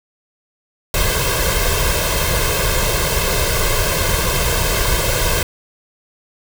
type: noise with comb filter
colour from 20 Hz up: pink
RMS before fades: -17 dBFS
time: 0.94-5.43 s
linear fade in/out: 2 ms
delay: 1.9 ms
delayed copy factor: +0.8
effects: none